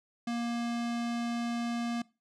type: tone with low-pass filter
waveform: square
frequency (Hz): 235.8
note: A#3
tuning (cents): +20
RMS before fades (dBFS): -33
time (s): 0.27-2.02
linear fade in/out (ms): 5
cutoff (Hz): 6500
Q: 0.82
effects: noise-tail reverb RT60 0.3 s tail -22 dB re dry